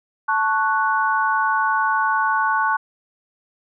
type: chord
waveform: sine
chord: F# minor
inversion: first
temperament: equal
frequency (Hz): 880 / 1108.7 / 1480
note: A5 / C#6 / F#6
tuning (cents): 0 / 0 / 0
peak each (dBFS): -21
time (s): 0.28-2.77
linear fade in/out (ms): 10
effects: none